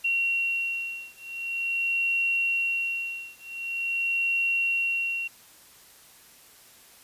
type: beating tone pair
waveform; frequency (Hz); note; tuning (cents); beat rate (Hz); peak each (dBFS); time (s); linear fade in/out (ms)
sine; 2740 / 2740.45; F7 / F7; -34 / -33; 0.45; -28; 0.04-5.28; 10
effects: white hiss -53 dBFS RMS until 7.03 s + resampled to 32000 Hz